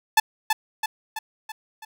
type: tone with echo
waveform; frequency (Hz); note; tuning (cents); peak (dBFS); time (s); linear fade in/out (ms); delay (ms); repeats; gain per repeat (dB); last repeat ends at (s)
sawtooth; 872; A5; -16; -9; 0.17-0.2; 5; 330; 5; -5; 1.85
effects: none